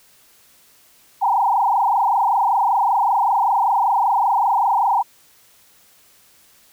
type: tone with frequency modulation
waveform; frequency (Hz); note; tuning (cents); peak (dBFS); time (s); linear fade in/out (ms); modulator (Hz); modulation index
sine; 872; A5; -16; -14; 1.21-5.03; 20; 25.2; 4.1
effects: white hiss -53 dBFS RMS until 6.72 s